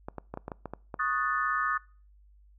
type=clicks; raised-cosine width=1 ms; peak=-22 dBFS; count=9; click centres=0.085 / 0.183 / 0.34 / 0.374 / 0.481 / 0.518 / 0.657 / 0.736 / 0.942 s
type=chord; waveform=sine; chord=D# half-diminished seventh; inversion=third; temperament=equal; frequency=1108.7 / 1244.5 / 1480 / 1760 Hz; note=C#6 / D#6 / F#6 / A6; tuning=0 / 0 / 0 / 0 cents; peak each=-34 / -29 / -34 / -32 dBFS; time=0.99-1.78 s; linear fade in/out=10 ms
effects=noise-tail reverb RT60 0.4 s tail -24 dB re dry + added 50 Hz sine -55 dBFS peak until 2.58 s